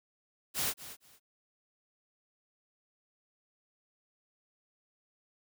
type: noise with echo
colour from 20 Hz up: white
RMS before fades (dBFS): -32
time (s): 0.54-0.74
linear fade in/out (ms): 50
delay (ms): 230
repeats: 2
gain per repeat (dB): -14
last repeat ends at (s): 1.2
effects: none